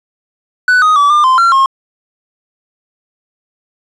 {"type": "tone with pitch steps", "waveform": "triangle", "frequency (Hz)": [1491, 1249, 1150, 1200, 1037, 1369, 1075], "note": ["F#6", "D#6", "D6", "D6", "C6", "F6", "C6"], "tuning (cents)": [13, 6, -37, 37, -16, -35, 47], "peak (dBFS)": -4, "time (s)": [0.68, 1.66], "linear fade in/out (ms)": 2, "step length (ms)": 140, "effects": ["resampled to 22050 Hz", "7-bit"]}